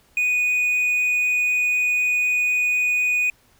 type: tone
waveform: triangle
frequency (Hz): 2476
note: D#7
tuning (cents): -9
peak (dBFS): -16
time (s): 0.17-3.3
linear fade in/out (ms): 2
effects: pink hiss -58 dBFS RMS until 3.59 s